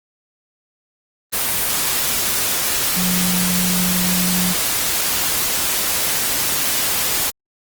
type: tone in noise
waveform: sine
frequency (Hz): 180.8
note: F#3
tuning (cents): -40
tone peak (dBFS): -19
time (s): 2.96-4.54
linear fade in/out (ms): 20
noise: white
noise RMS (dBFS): -19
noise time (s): 1.32-7.31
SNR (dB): -3
effects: Opus 24 kbps